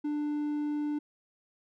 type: tone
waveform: triangle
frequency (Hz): 296.2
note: D4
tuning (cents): +15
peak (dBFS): -27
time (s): 0.04-0.99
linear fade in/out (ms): 10
effects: none